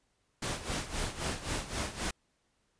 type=noise with tremolo; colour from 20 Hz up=pink; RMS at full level=-33 dBFS; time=0.42-2.11 s; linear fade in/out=5 ms; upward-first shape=sine; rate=3.8 Hz; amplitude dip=75%; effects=pink hiss -75 dBFS RMS until 2.79 s + resampled to 22050 Hz